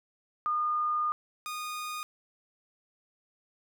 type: tone pair in turn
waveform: sine / sawtooth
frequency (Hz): 1219 / 1230.3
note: D#6 / D#6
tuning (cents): -36 / -20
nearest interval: unison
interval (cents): 16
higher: second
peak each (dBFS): -26 / -31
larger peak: first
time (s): 0.46-1.12 / 1.46-2.03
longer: first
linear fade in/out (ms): 0
effects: none